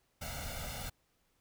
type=noise with comb filter; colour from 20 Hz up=pink; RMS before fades=-41 dBFS; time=0.21-0.9 s; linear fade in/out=10 ms; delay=1.4 ms; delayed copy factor=+0.95; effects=pink hiss -75 dBFS RMS until 1.4 s